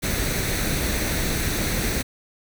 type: noise with comb filter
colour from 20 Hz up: pink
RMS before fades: -24 dBFS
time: 0.02-2.03 s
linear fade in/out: 20 ms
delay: 0.49 ms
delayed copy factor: +0.5
effects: none